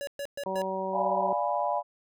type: tone bursts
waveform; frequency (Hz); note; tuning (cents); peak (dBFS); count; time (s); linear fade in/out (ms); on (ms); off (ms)
square; 566; C#5; +36; -33; 4; 0.01-0.618; 0; 62; 120
type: harmonic tone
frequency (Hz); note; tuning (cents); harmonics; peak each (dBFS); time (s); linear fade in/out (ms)
190.2; F#3; +48; 1 / 2 / 3 / 4 / 5; -38 / -36 / -33 / -39 / -34; 0.46-1.33; 2
type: chord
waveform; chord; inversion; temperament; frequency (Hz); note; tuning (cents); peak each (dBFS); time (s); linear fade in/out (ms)
sine; D diminished seventh; none; equal; 587.3 / 698.5 / 830.6 / 987.8; D5 / F5 / Ab5 / Cb6; 0 / 0 / 0 / 0; -31; 0.92-1.83; 50
effects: none